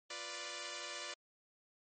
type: chord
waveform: 5% pulse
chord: B diminished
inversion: second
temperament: equal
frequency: 349.2 / 493.9 / 587.3 Hz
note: F4 / B4 / D5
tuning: 0 / 0 / 0 cents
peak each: -39 / -37 / -33 dBFS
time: 0.1-1.14 s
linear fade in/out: 5 ms
effects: MP3 32 kbps